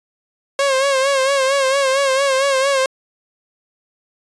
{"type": "tone with vibrato", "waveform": "sawtooth", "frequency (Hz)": 542, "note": "C#5", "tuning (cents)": -39, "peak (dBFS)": -10, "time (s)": [0.59, 2.86], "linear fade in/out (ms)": 2, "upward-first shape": "sine", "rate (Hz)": 4.4, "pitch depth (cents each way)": 63, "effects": ["resampled to 22050 Hz"]}